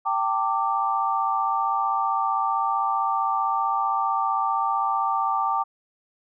sine chord, G suspended second, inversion none, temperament equal with one note detuned, 784 / 899.5 / 1174.7 Hz, G5 / A5 / D6, 0 / +38 / 0 cents, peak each -26 / -26 / -24 dBFS, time 0.05-5.64 s, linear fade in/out 20 ms, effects none

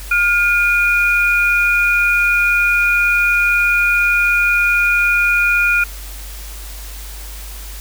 sine tone pair together, 1417 / 2439 Hz, F6 / D#7, +25 / -35 cents, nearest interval major sixth, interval 940 cents, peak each -14 dBFS, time 0.11-5.84 s, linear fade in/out 5 ms, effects added 50 Hz sine -29 dBFS peak until 7.8 s + white hiss -35 dBFS RMS until 7.8 s

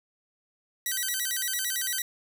5% pulse tone with vibrato, 1728 Hz, A6, 32 cents flat, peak -17 dBFS, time 0.86-2.02 s, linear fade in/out 2 ms, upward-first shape square, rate 8.9 Hz, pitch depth 200 cents each way, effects none

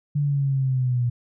sine linear sweep, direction down, 146.83 to 119.7 Hz, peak -19 dBFS, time 0.15-1.1 s, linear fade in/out 10 ms, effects none

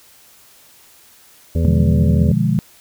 harmonic tone, 82.41 Hz, E2, in tune, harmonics 1 / 2 / 3 / 5 / 6 / 7, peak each -15 / -21 / -25 / -29 / -31 / -32 dBFS, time 1.55-2.32 s, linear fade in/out 5 ms
sine chord, B diminished seventh, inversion none, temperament equal with one note detuned, 123.47 / 149.83 / 174.61 / 207.7 Hz, B2 / D3 / F3 / Ab3, 0 / +35 / 0 / 0 cents, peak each -19 dBFS, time 1.65-2.59 s, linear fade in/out 0 ms
effects white hiss -48 dBFS RMS until 2.8 s

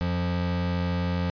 square tone pair together, 88.49 / 175.7 Hz, F2 / F3, +23 / +11 cents, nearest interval octave, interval 1188 cents, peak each -28 dBFS, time 0.01-1.3 s, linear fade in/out 0 ms, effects resampled to 11025 Hz

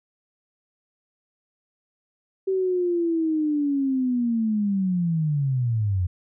sine linear sweep, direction down, 385.6 to 86.6 Hz, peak -20 dBFS, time 2.47-6.07 s, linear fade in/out 10 ms, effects none

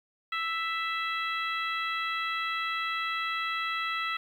harmonic tone, 660 Hz, E5, 2 cents sharp, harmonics 2 / 3 / 4 / 5 / 6, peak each -32 / -34 / -37 / -39 / -42 dBFS, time 0.32-4.17 s, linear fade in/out 5 ms, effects 10-bit

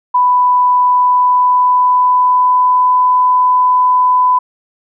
sine tone with pitch glide, 993 to 1001.6 Hz, B5 to B5, +9 to +24 cents, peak -7 dBFS, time 0.14-4.39 s, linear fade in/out 10 ms, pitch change +15 cents, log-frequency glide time 0.84-2.91 s, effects none

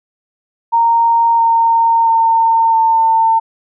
sine tone with pitch steps, 926 / 917.5 / 909 / 900.7 Hz, A#5 / A#5 / A#5 / A5, -12 / -28 / -44 / +40 cents, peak -8 dBFS, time 0.72-3.4 s, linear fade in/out 20 ms, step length 670 ms, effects none

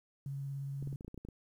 sine tone with vibrato, 138.59 Hz, C#3, in tune, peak -37 dBFS, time 0.26-0.96 s, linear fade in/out 2 ms, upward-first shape square, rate 17 Hz, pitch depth 11 cents each way
clicks, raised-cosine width 3 ms, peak -33 dBFS, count 10, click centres 0.826 / 0.874 / 0.928 / 1.009 / 1.047 / 1.08 / 1.144 / 1.177 / 1.25 / 1.287 s
effects 11-bit

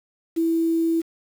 sine tone with quantisation, 329.6 Hz, E4, in tune, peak -18 dBFS, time 0.36-1.02 s, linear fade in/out 20 ms, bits 7, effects none

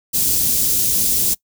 white band-stop noise, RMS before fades -17 dBFS, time 0.13-1.35 s, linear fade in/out 20 ms, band 290 to 5700 Hz, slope 12 dB/octave, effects noise-tail reverb RT60 0.1 s tail -23 dB re dry

